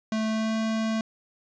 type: tone with pitch glide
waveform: square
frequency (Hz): 219.1 to 221.5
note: A3 to A3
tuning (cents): -7 to +12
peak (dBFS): -25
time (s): 0.12-1.01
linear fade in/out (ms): 2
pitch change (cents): +19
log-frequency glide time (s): 0.27-0.57
effects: resampled to 16000 Hz + 9-bit

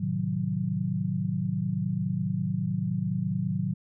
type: chord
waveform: sine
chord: A diminished seventh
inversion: none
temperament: equal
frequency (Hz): 110 / 130.81 / 155.56 / 185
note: A2 / C3 / Eb3 / Gb3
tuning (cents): 0 / 0 / 0 / 0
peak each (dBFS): -33 / -34 / -31 / -29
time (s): 0-3.74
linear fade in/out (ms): 10
effects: none

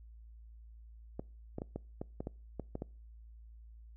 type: clicks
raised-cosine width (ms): 2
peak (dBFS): -25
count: 10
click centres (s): 1.195 / 1.584 / 1.619 / 1.76 / 2.015 / 2.205 / 2.271 / 2.597 / 2.754 / 2.821
effects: noise-tail reverb RT60 0.4 s tail -25 dB re dry + added 56 Hz sine -51 dBFS peak until 3.96 s

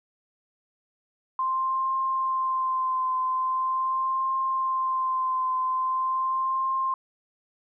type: tone with vibrato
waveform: sine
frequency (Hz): 1045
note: C6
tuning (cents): -2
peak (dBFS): -23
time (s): 1.39-6.94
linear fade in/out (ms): 2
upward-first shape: triangle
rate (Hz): 0.42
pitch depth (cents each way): 23
effects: none

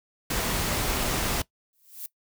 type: noise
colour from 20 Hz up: pink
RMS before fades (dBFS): -27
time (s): 0.3-1.42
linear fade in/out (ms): 5
type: noise with exponential growth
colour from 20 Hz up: violet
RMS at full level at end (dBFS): -33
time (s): 1.73-2.06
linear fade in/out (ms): 1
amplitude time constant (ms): 71
effects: noise-tail reverb RT60 0.1 s tail -20 dB re dry

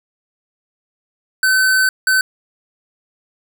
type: tone bursts at uneven times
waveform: square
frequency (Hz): 1525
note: G6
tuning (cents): -48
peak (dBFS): -12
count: 2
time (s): 1.43-1.89 / 2.07-2.21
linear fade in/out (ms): 2
effects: none

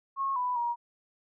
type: tone with pitch steps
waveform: sine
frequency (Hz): 1089 / 992 / 950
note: C#6 / B5 / A#5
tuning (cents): -31 / +7 / +33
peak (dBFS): -27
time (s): 0.16-0.76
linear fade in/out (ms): 50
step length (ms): 200
effects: none

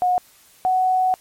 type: tone pair in turn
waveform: sine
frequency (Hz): 725 / 743.7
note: F#5 / F#5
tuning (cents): -35 / +9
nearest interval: unison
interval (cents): 44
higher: second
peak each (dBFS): -15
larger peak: neither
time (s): 0.02-0.18 / 0.65-1.14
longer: second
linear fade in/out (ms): 0
effects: white hiss -52 dBFS RMS until 1.2 s + MP3 64 kbps

